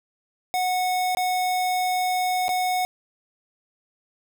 square tone with dropouts, 734 Hz, F#5, 14 cents flat, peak -22 dBFS, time 0.54-2.85 s, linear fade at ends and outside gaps 0 ms, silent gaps 1.149-1.171 / 2.482-2.491 s, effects none

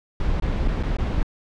brown noise with dropouts, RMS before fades -22 dBFS, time 0.2-1.23 s, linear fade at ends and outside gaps 2 ms, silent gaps 0.399-0.422 / 0.677-0.681 / 0.828-0.833 / 0.969-0.985 s, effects low-pass 4000 Hz 12 dB/octave

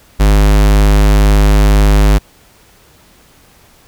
square tone, 51 Hz, G#1, 31 cents flat, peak -6 dBFS, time 0.19-2.19 s, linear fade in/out 20 ms, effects pink hiss -46 dBFS RMS until 3.87 s

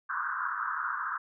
white band-pass noise, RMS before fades -33 dBFS, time 0.09-1.18 s, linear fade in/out 10 ms, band 1000 to 1600 Hz, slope 96 dB/octave, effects none

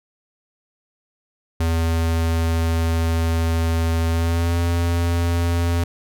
square tone with pitch glide, 82.41 to 85.41 Hz, E2 to F2, 0 to -38 cents, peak -18 dBFS, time 1.6-5.84 s, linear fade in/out 5 ms, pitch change +62 cents, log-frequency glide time 4.08-4.58 s, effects none

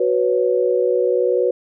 sine chord, F# suspended fourth, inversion none, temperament equal, 370 / 493.9 / 554.4 Hz, F#4 / B4 / C#5, 0 / 0 / 0 cents, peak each -19 / -17 / -22 dBFS, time 0-1.51 s, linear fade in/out 5 ms, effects none

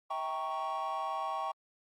triangle chord, E diminished seventh, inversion none, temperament equal with one note detuned, 645.7 / 784 / 932.3 / 1108.7 Hz, E5 / G5 / Bb5 / Db6, -36 / 0 / 0 / 0 cents, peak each -39 / -35 / -38 / -34 dBFS, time 0.1-1.52 s, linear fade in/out 10 ms, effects tanh soft clip ceiling -25 dBFS + Opus 48 kbps

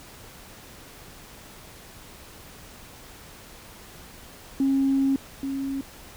sine tone pair in turn, 271.3 / 272.6 Hz, C#4 / C#4, -37 / -29 cents, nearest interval unison, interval 8 cents, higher second, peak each -18 / -26 dBFS, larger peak first, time 4.6-5.16 / 5.43-5.81 s, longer first, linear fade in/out 2 ms, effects tanh soft clip ceiling -14 dBFS + pink hiss -46 dBFS RMS until 6.16 s

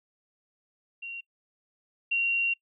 sine tone pair in turn, 2754 / 2754 Hz, F7 / F7, -25 / -25 cents, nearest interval unison, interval 0 cents, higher neither, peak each -35 / -23 dBFS, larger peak second, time 1.02-1.21 / 2.11-2.54 s, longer second, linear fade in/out 10 ms, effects noise-tail reverb RT60 0.1 s tail -24 dB re dry

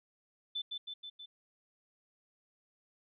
sine tone with echo, 3520 Hz, A7, in tune, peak -34 dBFS, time 0.55-0.62 s, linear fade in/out 10 ms, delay 160 ms, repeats 4, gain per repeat -3 dB, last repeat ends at 1.26 s, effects none

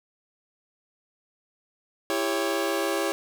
sawtooth chord, C# diminished, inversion first, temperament just, 332.6 / 399.1 / 554.4 Hz, E4 / G4 / C#5, +16 / +31 / 0 cents, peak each -25 dBFS, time 2.1-3.12 s, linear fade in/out 0 ms, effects none

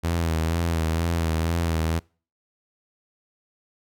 sawtooth tone with vibrato, 82.41 Hz, E2, in tune, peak -18 dBFS, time 0.03-2 s, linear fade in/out 20 ms, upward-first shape sine, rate 2.1 Hz, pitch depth 50 cents each way, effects noise-tail reverb RT60 0.4 s tail -26 dB re dry

